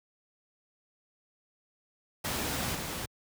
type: noise with level steps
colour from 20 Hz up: pink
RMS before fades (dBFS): -32 / -36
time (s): 2.24-3.06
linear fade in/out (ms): 10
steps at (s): 2.74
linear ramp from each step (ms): 20
effects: high-pass 60 Hz 12 dB/octave